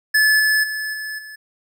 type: tone with level steps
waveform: square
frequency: 1727 Hz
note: A6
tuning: 33 cents flat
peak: -13 / -15 / -24 / -27 / -35 dBFS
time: 0.14-1.36 s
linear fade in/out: 10 ms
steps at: 0.39 / 0.63 / 0.93 / 1.18 s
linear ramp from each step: 10 ms
effects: none